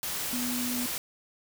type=tone in noise; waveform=sine; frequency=245.7 Hz; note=B3; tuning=9 cents flat; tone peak=-31 dBFS; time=0.33-0.86 s; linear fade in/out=0 ms; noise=white; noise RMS=-33 dBFS; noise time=0.03-0.98 s; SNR=-1 dB; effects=none